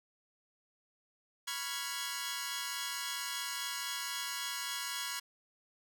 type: chord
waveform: 10% pulse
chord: C# dominant seventh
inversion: third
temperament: equal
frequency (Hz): 987.8 / 1108.7 / 1396.9 / 1661.2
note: B5 / C#6 / E#6 / G#6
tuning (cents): 0 / 0 / 0 / 0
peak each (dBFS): -34 / -35 / -35 / -32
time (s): 1.47-5.2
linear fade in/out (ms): 10
effects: none